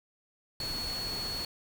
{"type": "tone in noise", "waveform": "sine", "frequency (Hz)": 4372, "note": "C#8", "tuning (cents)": -25, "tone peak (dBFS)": -34, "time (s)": [0.6, 1.45], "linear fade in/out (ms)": 2, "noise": "pink", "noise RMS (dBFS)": -40, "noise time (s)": [0.6, 1.45], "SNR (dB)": 3, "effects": []}